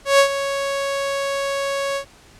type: tone with ADSR envelope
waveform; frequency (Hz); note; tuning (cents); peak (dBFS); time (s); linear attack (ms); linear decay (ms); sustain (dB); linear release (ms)
sawtooth; 554.4; C#5; 0; -5; 0.05-2.05; 140; 90; -12; 87
effects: pink hiss -48 dBFS RMS until 2.39 s + low-pass 9000 Hz 12 dB/octave